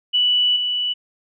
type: tone with level steps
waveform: sine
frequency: 2960 Hz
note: F#7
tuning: in tune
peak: -14 / -19 dBFS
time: 0.13-0.94 s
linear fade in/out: 20 ms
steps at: 0.56 s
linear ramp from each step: 5 ms
effects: none